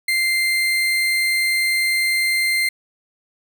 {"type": "tone", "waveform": "35% pulse", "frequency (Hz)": 2090, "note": "C7", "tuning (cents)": -2, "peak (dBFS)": -15, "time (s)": [0.08, 2.69], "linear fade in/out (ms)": 5, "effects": []}